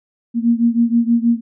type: beating tone pair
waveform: sine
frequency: 231.8 / 238.1 Hz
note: A#3 / A#3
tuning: -10 / +37 cents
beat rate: 6.3 Hz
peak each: -14 / -16 dBFS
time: 0.34-1.41 s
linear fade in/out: 50 ms
effects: none

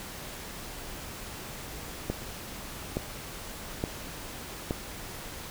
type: click train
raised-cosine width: 2 ms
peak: -15 dBFS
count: 4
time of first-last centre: 2.1-4.709 s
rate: 1.15 Hz
effects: pink hiss -41 dBFS RMS until 5.5 s

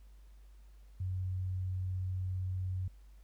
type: tone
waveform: sine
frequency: 92.7 Hz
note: F#2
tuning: 4 cents sharp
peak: -33 dBFS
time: 1-2.88 s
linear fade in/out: 5 ms
effects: added 50 Hz sine -53 dBFS peak until 3.23 s + pink hiss -72 dBFS RMS until 3.23 s

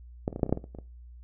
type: clicks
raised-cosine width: 2 ms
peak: -13 / -25 / -20 / -26 / -9 / -24 / -17 / -9 / -21 / -30 / -29 / -27 dBFS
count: 12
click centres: 0.279 / 0.328 / 0.361 / 0.395 / 0.432 / 0.464 / 0.494 / 0.526 / 0.574 / 0.641 / 0.749 / 0.787 s
effects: noise-tail reverb RT60 0.3 s tail -19 dB re dry + added 60 Hz sine -45 dBFS peak until 1.23 s

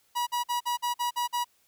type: tone bursts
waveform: 45% pulse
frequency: 967 Hz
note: B5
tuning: 37 cents flat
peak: -26 dBFS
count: 8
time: 0.15-1.446 s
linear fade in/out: 20 ms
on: 120 ms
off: 48 ms
effects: white hiss -67 dBFS RMS until 1.67 s

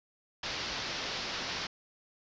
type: low-pass noise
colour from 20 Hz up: white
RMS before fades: -37 dBFS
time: 0.43-1.67 s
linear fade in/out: 5 ms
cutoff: 5500 Hz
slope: 48 dB/octave
effects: resampled to 16000 Hz

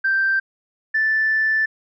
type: tone pair in turn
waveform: sine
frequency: 1568 / 1760 Hz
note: G6 / A6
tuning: 0 / 0 cents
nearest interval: major second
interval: 200 cents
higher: second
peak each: -15 dBFS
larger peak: neither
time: 0.04-0.4 / 0.94-1.66 s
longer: second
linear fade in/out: 10 ms
effects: tanh soft clip ceiling -11 dBFS

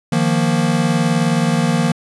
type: chord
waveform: square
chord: Eb suspended second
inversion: none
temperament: equal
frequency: 155.56 / 174.61 / 233.1 Hz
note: Eb3 / F3 / Bb3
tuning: 0 / 0 / 0 cents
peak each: -19 dBFS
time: 0.12-1.92 s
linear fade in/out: 5 ms
effects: resampled to 24000 Hz

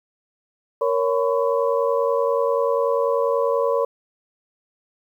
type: tone cluster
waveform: sine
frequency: 466.7 / 557 / 1009 / 1113 Hz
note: A#4 / C#5 / B5 / C#6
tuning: +2 / +8 / +37 / +7 cents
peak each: -21 / -21 / -26 / -30 dBFS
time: 0.81-3.85 s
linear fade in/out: 5 ms
effects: 9-bit

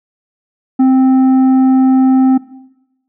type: tone with tanh clipping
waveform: triangle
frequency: 261.6 Hz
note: C4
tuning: in tune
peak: -7 dBFS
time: 0.79-2.38 s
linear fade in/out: 10 ms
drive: 11 dB
effects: noise-tail reverb RT60 0.9 s tail -18 dB re dry

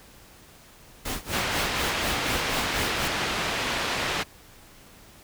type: noise with tremolo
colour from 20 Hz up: pink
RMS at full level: -29 dBFS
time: 1.05-3.08 s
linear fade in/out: 5 ms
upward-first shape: sine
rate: 4.1 Hz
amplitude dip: 90%
type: low-pass noise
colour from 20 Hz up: white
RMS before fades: -28 dBFS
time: 1.32-4.24 s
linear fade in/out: 20 ms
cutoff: 3000 Hz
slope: 12 dB/octave
effects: pink hiss -51 dBFS RMS until 5.23 s

